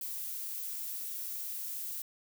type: noise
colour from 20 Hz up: violet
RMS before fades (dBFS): -39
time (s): 0.01-2.02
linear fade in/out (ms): 2
effects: none